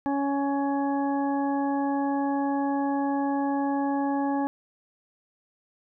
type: harmonic tone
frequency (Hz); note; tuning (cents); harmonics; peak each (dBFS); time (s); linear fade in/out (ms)
279.4; C#4; +14; 1 / 2 / 3 / 4 / 6; -25 / -34 / -29 / -40 / -42; 0.06-4.47; 0
effects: none